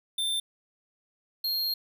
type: tone pair in turn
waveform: square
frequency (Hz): 3571 / 4232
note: A7 / C8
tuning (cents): +25 / +19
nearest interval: minor third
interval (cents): 294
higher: second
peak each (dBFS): -27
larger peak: neither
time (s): 0.18-0.4 / 1.44-1.74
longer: second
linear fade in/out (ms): 5
effects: none